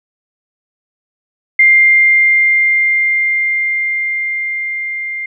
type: tone with level ramp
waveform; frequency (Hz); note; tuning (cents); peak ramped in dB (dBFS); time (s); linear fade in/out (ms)
sine; 2100; C7; +6; -4 to -19; 1.59-5.26; 5
effects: none